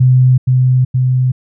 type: tone with echo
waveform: sine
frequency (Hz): 127.9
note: C3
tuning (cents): -39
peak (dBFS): -5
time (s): 0-0.38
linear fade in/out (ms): 10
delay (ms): 470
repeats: 2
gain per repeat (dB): -2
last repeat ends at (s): 1.32
effects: none